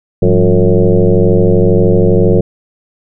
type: tone with frequency modulation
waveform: sine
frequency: 174.61 Hz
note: F3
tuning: in tune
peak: -5 dBFS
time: 0.22-2.41 s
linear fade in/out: 5 ms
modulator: 92.8 Hz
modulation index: 3.8
effects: none